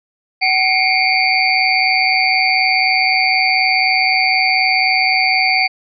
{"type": "tone cluster", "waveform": "sine", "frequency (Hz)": [757, 2132, 2256, 2395, 4576], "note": ["F#5", "C7", "C#7", "D7", "D8"], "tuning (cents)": [39, 32, 30, 33, -46], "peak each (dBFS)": -18, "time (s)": [0.41, 5.68], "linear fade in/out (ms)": 20, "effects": []}